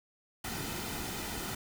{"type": "noise with comb filter", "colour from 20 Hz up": "pink", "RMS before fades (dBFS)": -38, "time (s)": [0.44, 1.55], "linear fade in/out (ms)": 5, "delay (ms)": 1.8, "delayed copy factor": -0.5, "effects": []}